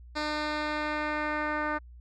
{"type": "tone with low-pass filter sweep", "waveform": "10% pulse", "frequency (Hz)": 302.1, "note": "D4", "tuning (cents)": 49, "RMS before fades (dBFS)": -31, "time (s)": [0.15, 1.79], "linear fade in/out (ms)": 20, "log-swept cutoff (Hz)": [4700, 1600], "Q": 1.6, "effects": ["added 60 Hz sine -46 dBFS peak until 2 s"]}